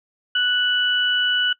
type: tone pair together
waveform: sine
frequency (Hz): 1480 / 2960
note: F#6 / F#7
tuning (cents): 0 / 0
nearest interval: octave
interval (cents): 1200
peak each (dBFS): -20 / -19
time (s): 0.35-1.53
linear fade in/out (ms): 5
effects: noise-tail reverb RT60 0.1 s tail -21 dB re dry